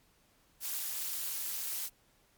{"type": "noise with amplitude modulation", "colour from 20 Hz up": "blue", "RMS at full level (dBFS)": -33, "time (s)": [0.6, 1.9], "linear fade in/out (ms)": 50, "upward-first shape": "sine", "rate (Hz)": 299, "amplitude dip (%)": 85, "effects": ["pink hiss -68 dBFS RMS until 2.37 s", "MP3 96 kbps"]}